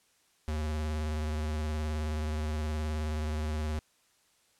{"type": "tone with vibrato", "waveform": "square", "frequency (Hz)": 76.7, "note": "D#2", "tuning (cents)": -24, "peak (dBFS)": -31, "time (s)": [0.48, 3.79], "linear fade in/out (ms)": 0, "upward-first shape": "square", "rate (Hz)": 19, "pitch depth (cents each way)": 29, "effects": ["white hiss -68 dBFS RMS until 4.59 s", "low-pass 10000 Hz 12 dB/octave"]}